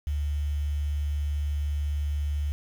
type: tone with quantisation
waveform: sine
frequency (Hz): 73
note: D2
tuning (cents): -10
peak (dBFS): -25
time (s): 0.07-2.52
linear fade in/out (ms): 0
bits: 8
effects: none